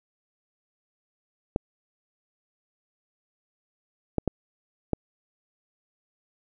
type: clicks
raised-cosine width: 2 ms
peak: -10 dBFS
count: 4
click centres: 1.561 / 4.183 / 4.277 / 4.933 s
effects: none